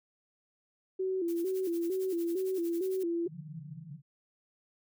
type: tone with vibrato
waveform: sine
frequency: 357.5 Hz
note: F4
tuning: 41 cents sharp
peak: -29 dBFS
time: 0.99-3.28 s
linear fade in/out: 10 ms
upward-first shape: square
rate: 2.2 Hz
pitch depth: 92 cents each way
type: noise with tremolo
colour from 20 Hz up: blue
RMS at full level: -48 dBFS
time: 1.28-3.03 s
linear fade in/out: 2 ms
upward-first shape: sine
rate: 11 Hz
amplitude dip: 85%
type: band-pass noise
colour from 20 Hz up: white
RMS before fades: -45 dBFS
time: 3.25-4.02 s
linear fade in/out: 50 ms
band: 140 to 170 Hz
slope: 96 dB/octave
effects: none